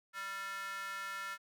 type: tone with high-pass filter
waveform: square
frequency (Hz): 196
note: G3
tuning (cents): 0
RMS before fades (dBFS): -42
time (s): 0.13-1.38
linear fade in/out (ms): 50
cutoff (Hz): 1500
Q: 5.1
effects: none